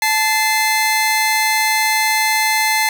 sawtooth tone pair together, 872 / 2072 Hz, A5 / C7, -16 / -17 cents, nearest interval octave + minor third, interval 1499 cents, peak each -13 dBFS, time 0.02-2.89 s, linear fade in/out 2 ms, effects none

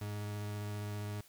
40% pulse tone with vibrato, 103.83 Hz, G#2, in tune, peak -37 dBFS, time 0.01-1.21 s, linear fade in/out 5 ms, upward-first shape triangle, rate 15 Hz, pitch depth 14 cents each way, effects white hiss -62 dBFS RMS until 1.28 s

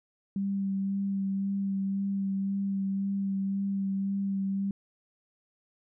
sine tone with vibrato, 196 Hz, G3, in tune, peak -27 dBFS, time 0.36-4.71 s, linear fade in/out 2 ms, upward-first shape sine, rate 1.9 Hz, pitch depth 15 cents each way, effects none

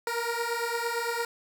15% pulse beating tone pair, 464.6 / 473.4 Hz, A#4 / A#4, -6 / +27 cents, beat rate 8.8 Hz, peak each -25 dBFS, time 0.07-1.25 s, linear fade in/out 2 ms, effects none

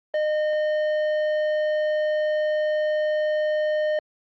triangle tone with tanh clipping, 611 Hz, D#5, 32 cents flat, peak -22 dBFS, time 0.14-3.99 s, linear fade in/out 2 ms, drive 13 dB, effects Opus 32 kbps

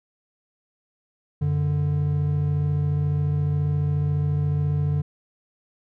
triangle tone pair together, 92.5 / 146.83 Hz, F#2 / D3, 0 / 0 cents, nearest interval minor sixth, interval 800 cents, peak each -24 / -19 dBFS, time 1.41-5.02 s, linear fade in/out 10 ms, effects none

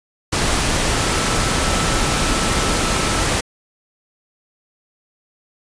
sine tone in noise, 1318.5 Hz, E6, in tune, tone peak -28 dBFS, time 0.92-3.24 s, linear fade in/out 10 ms, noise pink, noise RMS -18 dBFS, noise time 0.32-3.41 s, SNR -13 dB, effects resampled to 22050 Hz

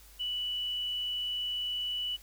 sine tone, 2960 Hz, F#7, in tune, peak -31 dBFS, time 0.19-2.17 s, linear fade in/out 20 ms, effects added 50 Hz sine -55 dBFS peak until 2.22 s + white hiss -57 dBFS RMS until 2.22 s

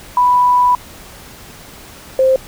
sine tone pair in turn, 987.8 / 525.2 Hz, B5 / C5, 0 / +6 cents, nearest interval major seventh, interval 1094 cents, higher first, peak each -8 dBFS, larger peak neither, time 0.17-0.75 / 2.19-2.36 s, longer first, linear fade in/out 2 ms, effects pink hiss -37 dBFS RMS until 2.47 s

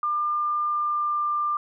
sine tone with pitch glide, 1199 to 1192.1 Hz, D6 to D6, +36 to +26 cents, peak -22 dBFS, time 0.03-1.57 s, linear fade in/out 2 ms, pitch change -10 cents, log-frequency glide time 0.64-1.24 s, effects none

